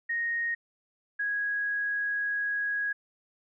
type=tone pair in turn; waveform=sine; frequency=1864 / 1656.7 Hz; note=A#6 / G#6; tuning=-1 / -5 cents; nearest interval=major second; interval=204 cents; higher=first; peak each=-27 dBFS; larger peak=neither; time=0.09-0.55 / 1.19-2.93 s; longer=second; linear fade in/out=10 ms; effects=none